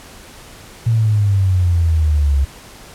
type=exponential sweep; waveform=sine; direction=down; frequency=116.54 to 67.5 Hz; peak=-11 dBFS; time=0.86-2.45 s; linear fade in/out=10 ms; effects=pink hiss -39 dBFS RMS until 2.94 s + low-pass 12000 Hz 12 dB/octave